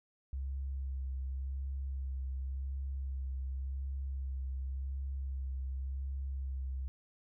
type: tone with vibrato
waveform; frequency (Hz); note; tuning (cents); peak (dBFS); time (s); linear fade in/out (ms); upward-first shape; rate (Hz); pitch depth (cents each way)
sine; 66.8; C2; +36; -35; 0.33-6.88; 0; sine; 0.9; 24
effects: none